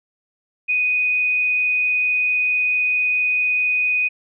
sine tone with frequency modulation, 2489 Hz, D#7, in tune, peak -16 dBFS, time 0.68-4.09 s, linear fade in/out 20 ms, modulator 24.5 Hz, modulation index 0.6, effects none

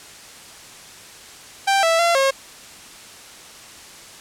sawtooth tone with pitch steps, 785 / 659 / 683 / 541 Hz, G5 / E5 / F5 / C#5, +2 / -1 / -39 / -42 cents, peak -11 dBFS, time 1.67-2.31 s, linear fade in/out 10 ms, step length 160 ms, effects white hiss -41 dBFS RMS until 4.2 s + low-pass 9000 Hz 12 dB/octave

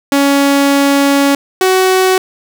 sawtooth tone pair in turn, 280 / 374.6 Hz, C#4 / F#4, +18 / +21 cents, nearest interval perfect fourth, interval 503 cents, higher second, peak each -4 dBFS, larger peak neither, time 0.12-1.35 / 1.61-2.18 s, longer first, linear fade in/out 2 ms, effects none

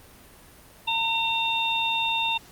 harmonic tone, 910 Hz, A#5, 42 cents flat, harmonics 1 / 3 / 4, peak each -27 / -27 / -27 dBFS, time 0.87-2.38 s, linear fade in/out 10 ms, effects pink hiss -50 dBFS RMS until 2.51 s + Opus 32 kbps

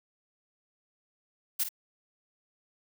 blue noise with echo, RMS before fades -28 dBFS, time 1.59-1.64 s, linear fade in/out 10 ms, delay 51 ms, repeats 1, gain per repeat -9 dB, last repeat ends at 1.691 s, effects none

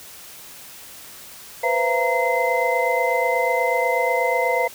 sine tone cluster, 490.8 / 519 / 680 / 931 / 2060 Hz, B4 / C5 / F5 / A#5 / C7, -11 / -14 / -46 / -2 / -28 cents, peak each -24 dBFS, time 1.63-4.68 s, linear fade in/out 10 ms, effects white hiss -41 dBFS RMS until 4.74 s

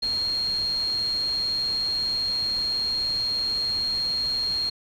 sine tone in noise, 4239 Hz, C8, 22 cents sharp, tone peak -23 dBFS, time 0.02-4.7 s, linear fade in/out 10 ms, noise pink, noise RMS -41 dBFS, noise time 0.02-4.7 s, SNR +15 dB, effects low-pass 11000 Hz 12 dB/octave

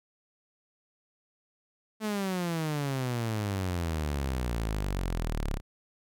sawtooth exponential sweep, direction down, 220 to 33.26 Hz, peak -25 dBFS, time 2-5.61 s, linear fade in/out 50 ms, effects none

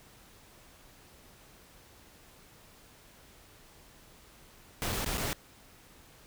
pink noise with dropouts, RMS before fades -33 dBFS, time 4.82-5.33 s, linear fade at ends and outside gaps 0 ms, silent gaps 4.923-4.927 / 5.046-5.061 / 5.174-5.18 s, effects pink hiss -57 dBFS RMS until 6.26 s

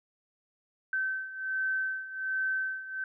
sine beating tone pair, 1539 / 1540.3 Hz, G6 / G6, -32 / -31 cents, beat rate 1.3 Hz, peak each -35 / -31 dBFS, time 0.93-3.04 s, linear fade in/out 2 ms, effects none

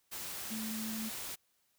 sine tone in noise, 220 Hz, A3, in tune, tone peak -38 dBFS, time 0.5-1.1 s, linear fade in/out 20 ms, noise white, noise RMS -42 dBFS, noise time 0.11-1.36 s, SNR +1 dB, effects white hiss -75 dBFS RMS until 1.78 s

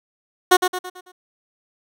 15% pulse tone with echo, 365.2 Hz, F#4, 23 cents flat, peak -3 dBFS, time 0.51-0.57 s, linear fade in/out 10 ms, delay 110 ms, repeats 5, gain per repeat -7 dB, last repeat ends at 1.12 s, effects none

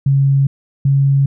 sine tone pair in turn, 137.7 / 138.19 Hz, C#3 / C#3, -11 / -5 cents, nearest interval unison, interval 6 cents, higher second, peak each -9 dBFS, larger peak neither, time 0.06-0.47 / 0.85-1.26 s, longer neither, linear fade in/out 5 ms, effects none

